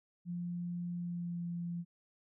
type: tone with pitch glide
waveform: sine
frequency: 174.61 to 172.21 Hz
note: F3 to F3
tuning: 0 to -24 cents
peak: -36 dBFS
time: 0.25-1.85 s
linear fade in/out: 50 ms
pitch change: -24 cents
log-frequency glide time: 0.95-1.45 s
effects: none